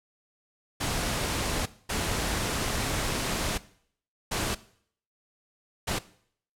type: noise bursts at uneven times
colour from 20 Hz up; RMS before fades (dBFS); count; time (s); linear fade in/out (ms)
pink; -29; 4; 0.8-1.66 / 1.89-3.58 / 4.31-4.55 / 5.87-5.99; 10
effects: noise-tail reverb RT60 0.6 s tail -18 dB re dry + low-pass 11000 Hz 12 dB/octave